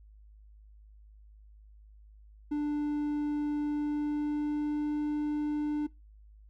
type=tone with pitch glide; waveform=triangle; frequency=295.3 to 297.9 Hz; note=D4 to D4; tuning=+10 to +25 cents; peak=-26 dBFS; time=2.51-5.87 s; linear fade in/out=10 ms; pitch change=+15 cents; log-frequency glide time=3.62-5 s; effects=noise-tail reverb RT60 0.2 s tail -21 dB re dry + added 52 Hz sine -52 dBFS peak until 6.49 s